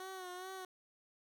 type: tone with vibrato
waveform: 15% pulse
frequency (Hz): 370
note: F#4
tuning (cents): 0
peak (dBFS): -38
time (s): 0-0.65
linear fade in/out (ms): 2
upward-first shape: sine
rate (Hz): 2.4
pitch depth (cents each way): 51
effects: none